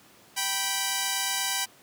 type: tone pair together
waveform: 5% pulse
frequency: 780 / 982.1 Hz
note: G5 / B5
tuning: -9 / -10 cents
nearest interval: major third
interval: 399 cents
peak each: -17 dBFS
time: 0.36-1.66 s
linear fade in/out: 20 ms
effects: pink hiss -55 dBFS RMS until 1.82 s + high-pass 150 Hz 12 dB/octave